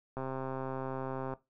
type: click train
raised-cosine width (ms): 1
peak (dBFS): -24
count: 155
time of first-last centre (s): 0.17-1.337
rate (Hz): 132
effects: noise-tail reverb RT60 0.2 s tail -17 dB re dry